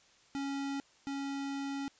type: tone pair in turn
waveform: square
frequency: 277.2 / 277.2 Hz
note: C#4 / C#4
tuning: 0 / 0 cents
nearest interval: unison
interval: 0 cents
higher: neither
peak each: -35 / -36 dBFS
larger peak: first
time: 0.35-0.8 / 1.07-1.88 s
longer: second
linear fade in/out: 0 ms
effects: white hiss -64 dBFS RMS until 1.99 s + resampled to 16000 Hz